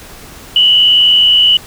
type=tone with frequency modulation; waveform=sine; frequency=2960 Hz; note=F#7; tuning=in tune; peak=-5 dBFS; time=0.56-1.57 s; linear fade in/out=2 ms; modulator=81.1 Hz; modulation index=0.93; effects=pink hiss -34 dBFS RMS until 1.66 s